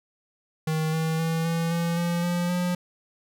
square tone with pitch steps, 157.7 / 160.46 / 163.26 / 166.12 / 169.02 / 171.97 / 174.98 / 178.04 Hz, D#3 / E3 / E3 / E3 / E3 / F3 / F3 / F3, +24 / -46 / -16 / +14 / +44 / -26 / +4 / +34 cents, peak -24 dBFS, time 0.67-2.75 s, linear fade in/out 5 ms, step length 260 ms, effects none

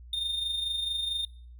triangle tone with amplitude modulation, 3644 Hz, A#7, 40 cents flat, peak -25 dBFS, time 0.13-1.25 s, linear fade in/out 2 ms, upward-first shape sine, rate 24.5 Hz, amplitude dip 50%, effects noise-tail reverb RT60 0.5 s tail -22 dB re dry + added 60 Hz sine -45 dBFS peak until 1.59 s

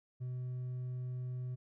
sine tone with hard clipping, 125.9 Hz, B2, 34 cents sharp, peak -38 dBFS, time 0.2-1.56 s, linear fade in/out 20 ms, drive 2 dB, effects none

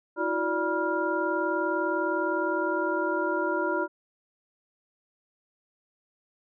sine tone cluster, 324.7 / 364.5 / 585 / 969 / 1399 Hz, E4 / F#4 / D5 / B5 / F6, -26 / -26 / -7 / -33 / +3 cents, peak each -31 dBFS, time 0.16-3.88 s, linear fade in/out 50 ms, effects none

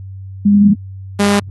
sine / sawtooth tone pair in turn, 203.6 / 202.7 Hz, G#3 / G#3, -34 / -42 cents, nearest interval unison, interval 8 cents, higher first, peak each -6 dBFS, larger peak neither, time 0.45-0.74 / 1.19-1.4 s, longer first, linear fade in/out 10 ms, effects added 96 Hz sine -27 dBFS peak until 1.5 s + AAC 32 kbps

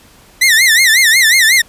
sawtooth tone with vibrato, 1938 Hz, B6, 33 cents flat, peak -3 dBFS, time 0.41-1.62 s, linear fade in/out 10 ms, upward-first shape sine, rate 5.5 Hz, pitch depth 180 cents each way, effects pink hiss -44 dBFS RMS until 1.68 s + resampled to 32000 Hz

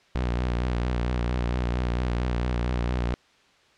sawtooth tone with vibrato, 60.7 Hz, B1, 29 cents flat, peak -20 dBFS, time 0.15-3.14 s, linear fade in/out 0 ms, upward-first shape sine, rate 4.4 Hz, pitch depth 56 cents each way, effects white hiss -59 dBFS RMS until 3.77 s + low-pass 4000 Hz 12 dB/octave

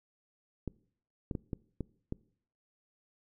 clicks, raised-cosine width 3 ms, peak -22 dBFS, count 6, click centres 0.677 / 1.312 / 1.352 / 1.532 / 1.807 / 2.124 s, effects noise-tail reverb RT60 0.6 s tail -23 dB re dry

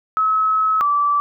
sine tone pair in turn, 1288 / 1160.1 Hz, E6 / D6, -41 / -22 cents, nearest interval major second, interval 181 cents, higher first, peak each -14 dBFS, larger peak neither, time 0.17-0.81 / 0.81-1.2 s, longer first, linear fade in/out 0 ms, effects none

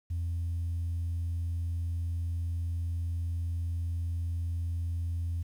sine tone, 85 Hz, F2, 46 cents flat, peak -28 dBFS, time 0.1-5.43 s, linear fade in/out 10 ms, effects tanh soft clip ceiling -27 dBFS + 10-bit

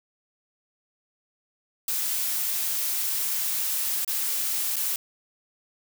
blue noise with dropouts, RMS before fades -27 dBFS, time 1.88-4.96 s, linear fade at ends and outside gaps 2 ms, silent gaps 4.048-4.077 / 4.759-4.765 s, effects none

